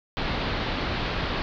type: low-pass noise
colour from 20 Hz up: pink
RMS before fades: -28 dBFS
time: 0.17-1.42 s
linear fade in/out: 0 ms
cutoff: 4500 Hz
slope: 48 dB/octave
effects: none